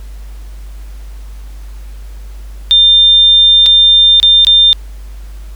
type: tone with dropouts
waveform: sine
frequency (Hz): 3600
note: A7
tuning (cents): +39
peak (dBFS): -3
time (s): 2.71-4.73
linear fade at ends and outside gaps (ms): 0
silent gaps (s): 3.66-3.664 / 4.2-4.229 / 4.448-4.469
effects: added 50 Hz sine -25 dBFS peak until 5.55 s + pink hiss -44 dBFS RMS until 5.55 s